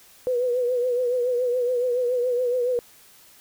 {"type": "tone with vibrato", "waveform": "sine", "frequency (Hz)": 493.9, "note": "B4", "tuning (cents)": 0, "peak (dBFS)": -20, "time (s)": [0.27, 2.79], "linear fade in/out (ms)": 0, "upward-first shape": "triangle", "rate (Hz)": 7.1, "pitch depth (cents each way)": 68, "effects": ["white hiss -52 dBFS RMS until 3.4 s"]}